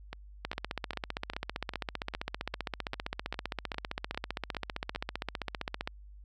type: two click trains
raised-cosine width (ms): 0.3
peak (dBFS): -17 / -23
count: 84 / 13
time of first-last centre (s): 0.45-5.875 / 0.13-4.949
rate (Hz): 15.3 / 2.49
effects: added 50 Hz sine -48 dBFS peak until 6.24 s